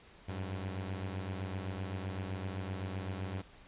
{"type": "beating tone pair", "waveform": "sawtooth", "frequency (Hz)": [93.6, 101.4], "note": ["F#2", "G#2"], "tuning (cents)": [20, -41], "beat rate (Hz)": 7.8, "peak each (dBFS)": [-34, -39], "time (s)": [0.28, 3.42], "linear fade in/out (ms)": 10, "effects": ["pink hiss -58 dBFS RMS until 3.67 s", "resampled to 8000 Hz"]}